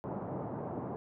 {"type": "band-pass noise", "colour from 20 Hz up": "pink", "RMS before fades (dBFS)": -39, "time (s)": [0.04, 0.96], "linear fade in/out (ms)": 0, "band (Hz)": [110, 940], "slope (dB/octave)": 24, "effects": []}